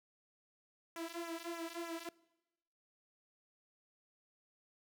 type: tone with flanger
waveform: sawtooth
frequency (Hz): 335.6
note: E4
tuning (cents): +31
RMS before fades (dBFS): -44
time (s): 0.96-2.09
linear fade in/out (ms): 2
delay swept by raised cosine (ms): 0.22 to 3.12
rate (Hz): 3.3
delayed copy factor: -0.9
effects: noise-tail reverb RT60 1.0 s tail -23 dB re dry